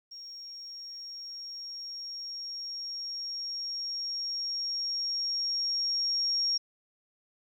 sine tone with level ramp, 5570 Hz, F8, 5 cents flat, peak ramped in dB -42 to -25 dBFS, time 0.11-6.58 s, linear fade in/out 10 ms, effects 11-bit

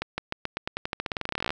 accelerating click train, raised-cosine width 0.3 ms, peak -12 dBFS, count 26, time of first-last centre 0.02-1.505 s, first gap 160 ms, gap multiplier 0.9, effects none

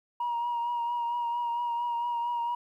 sine tone with vibrato, 950 Hz, A#5, 33 cents sharp, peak -26 dBFS, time 0.2-2.55 s, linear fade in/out 5 ms, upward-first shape triangle, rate 4.4 Hz, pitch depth 29 cents each way, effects tanh soft clip ceiling -25 dBFS + 11-bit

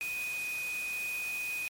sine tone in noise, 2489 Hz, D#7, in tune, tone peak -33 dBFS, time 0.01-1.68 s, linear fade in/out 0 ms, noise white, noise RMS -44 dBFS, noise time 0.01-1.68 s, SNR +8 dB, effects MP3 64 kbps

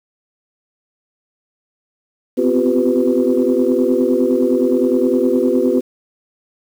sine tone cluster, 251.4 / 261.1 / 347.8 / 388.6 / 502 Hz, B3 / C4 / F4 / G4 / B4, +31 / -3 / -7 / -15 / +28 cents, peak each -18 dBFS, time 2.37-5.81 s, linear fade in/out 20 ms, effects tanh soft clip ceiling -3 dBFS + 7-bit

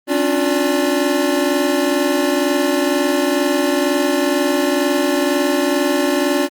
square tone cluster, 273.2 / 295.3 / 356.6 / 579 Hz, C#4 / D4 / F4 / D5, -25 / +10 / +36 / -25 cents, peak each -21 dBFS, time 0.07-6.49 s, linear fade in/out 50 ms, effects Opus 32 kbps

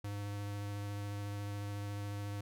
square tone with vibrato, 101.9 Hz, G#2, 32 cents flat, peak -39 dBFS, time 0.04-2.41 s, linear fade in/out 5 ms, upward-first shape triangle, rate 14 Hz, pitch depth 12 cents each way, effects none

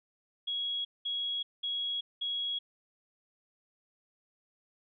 sine tone bursts, 3322 Hz, G#7, in tune, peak -31 dBFS, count 4, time 0.47-2.59 s, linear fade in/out 10 ms, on 380 ms, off 200 ms, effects none

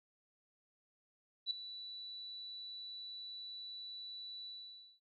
sine tone with ADSR envelope, 3955 Hz, B7, 2 cents sharp, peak -31 dBFS, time 1.46-5 s, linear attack 48 ms, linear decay 5 ms, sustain -14 dB, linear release 540 ms, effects none

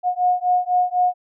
sine beating tone pair, 721 / 725 Hz, F#5 / F#5, -45 / -35 cents, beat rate 4 Hz, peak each -19 dBFS, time 0.03-1.14 s, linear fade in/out 50 ms, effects none

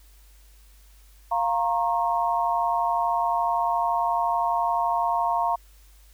sine chord, Bb minor, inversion second, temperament equal with one note detuned, 698.5 / 932.3 / 1084 Hz, F5 / Bb5 / Db6, 0 / 0 / -39 cents, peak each -25 / -24 / -28 dBFS, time 1.31-5.56 s, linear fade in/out 10 ms, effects added 50 Hz sine -50 dBFS peak until 6.13 s + white hiss -59 dBFS RMS until 6.13 s

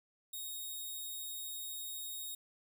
5% pulse tone, 3752 Hz, A#7, 11 cents sharp, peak -33 dBFS, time 0.33-2.35 s, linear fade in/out 5 ms, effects 12-bit

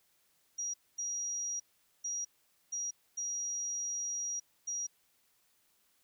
sine tone bursts at uneven times, 5740 Hz, F8, 47 cents sharp, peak -34 dBFS, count 6, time 0.58-0.74 / 0.98-1.6 / 2.04-2.25 / 2.72-2.91 / 3.17-4.4 / 4.67-4.87 s, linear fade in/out 10 ms, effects white hiss -72 dBFS RMS until 6.03 s

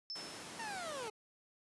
sine tone with exponential decay, 5280 Hz, E8, 2 cents sharp, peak -39 dBFS, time 0.1-0.7 s, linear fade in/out 0 ms, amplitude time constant 130 ms
pink noise, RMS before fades -47 dBFS, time 0.15-1.09 s, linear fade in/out 10 ms
25% pulse linear sweep, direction down, 932.3 to 415.3 Hz, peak -38 dBFS, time 0.59-1.1 s, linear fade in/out 5 ms
effects high-pass 200 Hz 12 dB/octave + resampled to 24000 Hz

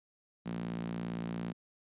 sawtooth tone with high-pass filter, 57.6 Hz, A#1, 20 cents flat, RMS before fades -38 dBFS, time 0.45-1.53 s, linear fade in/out 20 ms, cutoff 190 Hz, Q 4.2, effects resampled to 8000 Hz

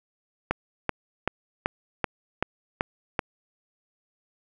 click train, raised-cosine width 0.5 ms, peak -8 dBFS, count 8, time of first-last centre 0.51-3.192 s, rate 2.61 Hz, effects none

